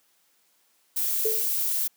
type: noise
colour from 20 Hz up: violet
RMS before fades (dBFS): -26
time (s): 0.96-1.88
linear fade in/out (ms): 10
type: tone with exponential decay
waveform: sine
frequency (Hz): 440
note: A4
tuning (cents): 0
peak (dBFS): -21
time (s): 1.25-1.52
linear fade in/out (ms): 5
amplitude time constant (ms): 57
effects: white hiss -66 dBFS RMS until 1.96 s + high-pass 200 Hz 12 dB/octave